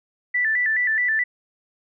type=tone with vibrato; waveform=sine; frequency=1864.7 Hz; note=A#6; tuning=in tune; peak=-18 dBFS; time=0.34-1.24 s; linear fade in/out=10 ms; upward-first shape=square; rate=4.7 Hz; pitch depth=96 cents each way; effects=none